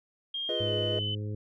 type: tone with pitch glide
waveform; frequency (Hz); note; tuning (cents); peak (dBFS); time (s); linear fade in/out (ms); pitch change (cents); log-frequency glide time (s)
sine; 3220 to 3022; G7 to F#7; +46 to +36; -31; 0.34-1.15; 5; -110; 0.51-0.71
type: chord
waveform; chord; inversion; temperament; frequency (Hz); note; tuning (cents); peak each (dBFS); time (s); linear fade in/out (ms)
triangle; F half-diminished seventh; none; equal; 349.2 / 415.3 / 493.9 / 622.3; F4 / Ab4 / Cb5 / Eb5; 0 / 0 / 0 / 0; -35 / -35 / -33 / -32; 0.49-0.99; 2
type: harmonic tone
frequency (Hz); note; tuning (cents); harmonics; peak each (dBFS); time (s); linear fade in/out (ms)
104.9; G#2; +18; 1 / 2 / 3 / 4 / 5; -32 / -43 / -44 / -44 / -50; 0.6-1.35; 5
effects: none